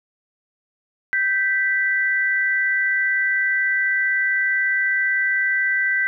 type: tone pair together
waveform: sine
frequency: 1560.5 / 1975.5 Hz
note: G6 / B6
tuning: -8 / 0 cents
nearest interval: major third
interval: 408 cents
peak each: -20 dBFS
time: 1.13-6.07 s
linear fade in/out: 0 ms
effects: none